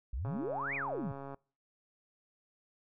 sine exponential two-way sweep, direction up then down, 50.2 to 2516 to 116.6 Hz, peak -34 dBFS, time 0.13-1.12 s, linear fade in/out 5 ms, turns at 0.75 s
click train, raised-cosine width 1 ms, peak -31 dBFS, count 152, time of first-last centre 0.25-1.344 s, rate 138 Hz
effects noise-tail reverb RT60 0.4 s tail -25 dB re dry

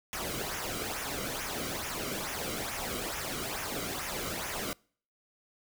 pink noise with flanger, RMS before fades -36 dBFS, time 0.13-4.73 s, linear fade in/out 0 ms, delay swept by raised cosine 0.23 to 1.17 ms, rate 2.3 Hz, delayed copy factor -0.65, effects noise-tail reverb RT60 0.5 s tail -26 dB re dry

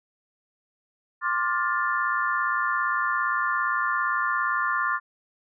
sine chord, D minor seventh, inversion third, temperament just, 1057.2 / 1174.7 / 1409.6 / 1762 Hz, C6 / D6 / F6 / A6, +18 / 0 / +16 / +2 cents, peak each -28 dBFS, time 1.21-5 s, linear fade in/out 50 ms, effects none

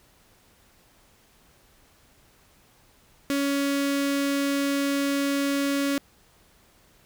sawtooth tone with notch filter, 280 Hz, C#4, 18 cents sharp, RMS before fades -25 dBFS, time 3.3-5.98 s, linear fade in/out 0 ms, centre 830 Hz, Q 1.8, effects pink hiss -59 dBFS RMS until 7.05 s

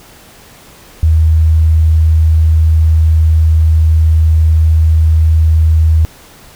sine tone, 79.6 Hz, D#2, 40 cents sharp, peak -5 dBFS, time 1.03-6.05 s, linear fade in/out 0 ms, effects pink hiss -39 dBFS RMS until 6.55 s

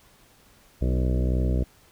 harmonic tone with a mistuned harmonic, 62.7 Hz, B1, 27 cents sharp, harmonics 1 / 2 / 3 / 4 / 5 / 6 / 7 / 8 / 9 / 10, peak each -22 / -28 / -32 / -34 / -36 / -38 / -39 / -40 / -41 / -42 dBFS, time 0.81-1.64 s, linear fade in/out 10 ms, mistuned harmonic 5, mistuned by +21 cents, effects pink hiss -57 dBFS RMS until 1.91 s

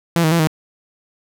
sawtooth tone with pitch steps, 168.9 / 157.9 / 168.4 / 157 Hz, E3 / D#3 / E3 / D#3, +42 / +26 / +37 / +16 cents, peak -9 dBFS, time 0.16-0.472 s, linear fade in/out 0 ms, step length 78 ms, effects none

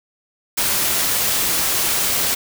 white noise, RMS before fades -19 dBFS, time 0.57-2.35 s, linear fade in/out 10 ms, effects none

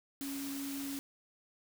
sine tone in noise, 277.1 Hz, C#4, 1 cent flat, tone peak -38 dBFS, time 0.21-0.99 s, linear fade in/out 0 ms, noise white, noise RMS -45 dBFS, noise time 0.21-0.99 s, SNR +4 dB, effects none

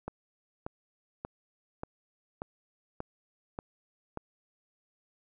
click train, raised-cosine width 1 ms, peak -22 dBFS, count 8, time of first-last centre 0.08-4.174 s, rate 1.71 Hz, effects none

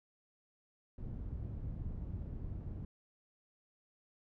white low-pass noise, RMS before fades -42 dBFS, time 0.98-2.85 s, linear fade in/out 2 ms, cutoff 100 Hz, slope 12 dB/octave, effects none

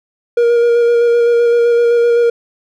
triangle tone with vibrato, 472.4 Hz, A#4, 23 cents sharp, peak -6 dBFS, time 0.37-2.3 s, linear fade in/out 5 ms, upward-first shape square, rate 7.8 Hz, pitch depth 12 cents each way, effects none

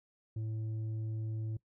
triangle tone with tanh clipping, 110 Hz, A2, in tune, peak -36 dBFS, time 0.36-1.57 s, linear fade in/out 5 ms, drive 10 dB, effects noise-tail reverb RT60 0.1 s tail -21 dB re dry

